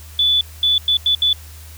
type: tone bursts at uneven times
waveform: sine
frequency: 3469 Hz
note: A7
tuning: 25 cents flat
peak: -12 dBFS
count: 5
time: 0.19-0.41 / 0.63-0.78 / 0.88-0.97 / 1.06-1.15 / 1.22-1.33 s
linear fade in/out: 2 ms
effects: added 78 Hz sine -36 dBFS peak until 1.77 s + white hiss -43 dBFS RMS until 1.77 s